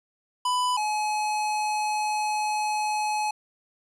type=tone pair in turn; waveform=square; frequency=996 / 848.8 Hz; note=B5 / G#5; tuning=+14 / +38 cents; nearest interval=minor third; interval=276 cents; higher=first; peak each=-23 / -25 dBFS; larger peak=first; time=0.45-0.77 / 0.77-3.31 s; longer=second; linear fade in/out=5 ms; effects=resampled to 24000 Hz